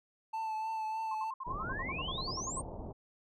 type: tone with vibrato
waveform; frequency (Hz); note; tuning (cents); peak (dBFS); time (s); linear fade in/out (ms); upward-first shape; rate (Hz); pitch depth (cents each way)
triangle; 880; A5; 0; -32; 0.33-1.31; 10; triangle; 3.3; 27
type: tone bursts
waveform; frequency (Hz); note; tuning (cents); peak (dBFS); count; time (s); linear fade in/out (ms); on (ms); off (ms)
sine; 1058; C6; +19; -37; 16; 1.11-2.601; 5; 36; 61
type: exponential sweep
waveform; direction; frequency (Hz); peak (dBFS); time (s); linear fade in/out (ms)
sine; up; 919 to 8850; -38; 1.44-2.62; 20
type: low-pass noise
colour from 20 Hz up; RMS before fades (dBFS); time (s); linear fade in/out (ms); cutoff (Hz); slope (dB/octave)
pink; -42; 1.46-2.93; 20; 910; 48
effects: none